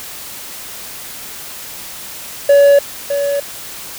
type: tone with echo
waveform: triangle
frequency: 566 Hz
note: C#5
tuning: 36 cents sharp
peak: -3 dBFS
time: 2.49-2.79 s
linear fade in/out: 5 ms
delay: 610 ms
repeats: 1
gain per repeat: -9 dB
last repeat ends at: 3.4 s
effects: white hiss -30 dBFS RMS until 3.98 s